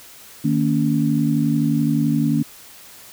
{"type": "tone cluster", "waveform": "sine", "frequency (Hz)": [155.4, 230.9, 282.5], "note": ["D#3", "A#3", "C#4"], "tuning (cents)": [-2, -16, 33], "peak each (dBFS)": -20, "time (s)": [0.44, 2.43], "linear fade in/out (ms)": 10, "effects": ["white hiss -43 dBFS RMS until 3.12 s"]}